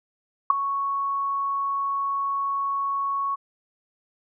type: tone with ADSR envelope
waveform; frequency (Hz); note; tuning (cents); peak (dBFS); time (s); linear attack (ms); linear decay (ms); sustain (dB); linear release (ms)
sine; 1108.7; C#6; 0; -9; 0.5-3.36; 4; 8; -14; 20
effects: none